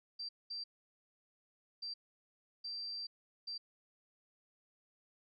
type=tone bursts at uneven times; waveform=sine; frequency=4699 Hz; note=D8; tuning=in tune; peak=-40 dBFS; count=5; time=0.19-0.29 / 0.5-0.64 / 1.82-1.94 / 2.64-3.07 / 3.47-3.58 s; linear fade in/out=10 ms; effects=none